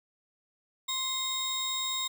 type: tone pair together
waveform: 30% pulse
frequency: 1046.5 / 3735 Hz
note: C6 / A#7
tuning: 0 / +3 cents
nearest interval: octave + minor seventh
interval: 2203 cents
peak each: -35 / -28 dBFS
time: 0.88-2.08 s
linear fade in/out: 10 ms
effects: none